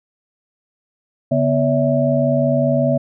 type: tone cluster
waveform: sine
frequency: 141.3 / 246.5 / 570 / 650 Hz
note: C#3 / B3 / C#5 / E5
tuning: +34 / -3 / +48 / -24 cents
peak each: -19 dBFS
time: 1.31-2.98 s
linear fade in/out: 10 ms
effects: none